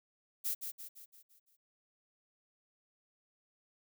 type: noise with echo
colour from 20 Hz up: violet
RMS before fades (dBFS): -35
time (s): 0.44-0.55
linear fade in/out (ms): 20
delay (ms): 170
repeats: 6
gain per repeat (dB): -6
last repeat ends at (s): 1.57
effects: none